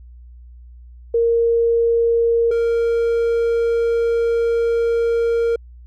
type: tone pair in turn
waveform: sine / triangle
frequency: 464.7 / 464.7 Hz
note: A#4 / A#4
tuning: -5 / -5 cents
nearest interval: unison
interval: 0 cents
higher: neither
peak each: -13 dBFS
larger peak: neither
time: 1.14-2.51 / 2.51-5.56 s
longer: second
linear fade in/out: 5 ms
effects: added 60 Hz sine -38 dBFS peak until 5.86 s